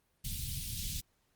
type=band-stop noise; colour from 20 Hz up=pink; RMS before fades=-38 dBFS; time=0.24-1.01 s; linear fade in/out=10 ms; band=160 to 3200 Hz; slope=24 dB/octave; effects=pink hiss -75 dBFS RMS until 1.35 s + Opus 32 kbps